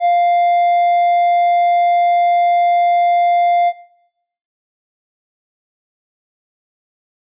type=tone; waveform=triangle; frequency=698.5 Hz; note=F5; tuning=in tune; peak=-8 dBFS; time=0-3.73 s; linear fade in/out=50 ms; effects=noise-tail reverb RT60 0.8 s tail -19 dB re dry + resampled to 8000 Hz